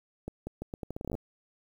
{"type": "accelerating click train", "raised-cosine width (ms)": 2, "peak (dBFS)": -23, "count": 15, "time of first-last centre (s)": [0.28, 1.151], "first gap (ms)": 190, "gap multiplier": 0.79, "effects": ["9-bit"]}